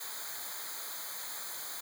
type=noise with comb filter; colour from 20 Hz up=white; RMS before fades=-41 dBFS; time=0-1.81 s; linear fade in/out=10 ms; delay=0.36 ms; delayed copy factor=-0.9; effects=none